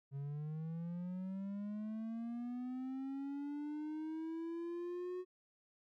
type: linear sweep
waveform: triangle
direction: up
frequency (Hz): 136.4 to 367.3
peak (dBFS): -38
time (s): 0.11-5.25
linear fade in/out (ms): 50
effects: none